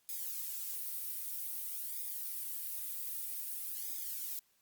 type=noise with flanger; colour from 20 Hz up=violet; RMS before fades=-40 dBFS; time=0.09-4.39 s; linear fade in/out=0 ms; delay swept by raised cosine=0.69 to 2.79 ms; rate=0.52 Hz; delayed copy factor=-0.6; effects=white hiss -73 dBFS RMS until 4.61 s + Opus 48 kbps